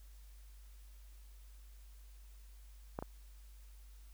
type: clicks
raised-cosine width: 1 ms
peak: -24 / -27 dBFS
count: 2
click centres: 2.989 / 3.025 s
effects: added 50 Hz sine -53 dBFS peak until 4.13 s + white hiss -68 dBFS RMS until 4.13 s